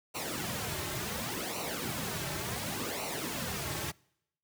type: noise with flanger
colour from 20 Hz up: pink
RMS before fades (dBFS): -36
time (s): 0.14-3.92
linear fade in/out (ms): 20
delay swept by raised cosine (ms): 0.59 to 4.19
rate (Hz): 0.69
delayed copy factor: -0.7
effects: noise-tail reverb RT60 0.8 s tail -26 dB re dry + high-pass 80 Hz 12 dB/octave